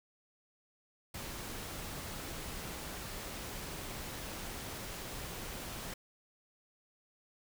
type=noise; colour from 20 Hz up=pink; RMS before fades=-43 dBFS; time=1.14-5.94 s; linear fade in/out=5 ms; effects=none